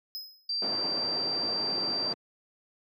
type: tone with exponential decay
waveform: square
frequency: 5090 Hz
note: D#8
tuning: 39 cents sharp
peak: -33 dBFS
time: 0.15-0.52 s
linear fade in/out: 0 ms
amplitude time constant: 79 ms
type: tone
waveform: sine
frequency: 4699 Hz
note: D8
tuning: in tune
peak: -28 dBFS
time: 0.49-2.13 s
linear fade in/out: 5 ms
type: low-pass noise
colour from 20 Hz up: white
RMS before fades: -37 dBFS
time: 0.62-2.14 s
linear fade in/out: 2 ms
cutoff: 700 Hz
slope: 12 dB/octave
effects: high-pass 200 Hz 12 dB/octave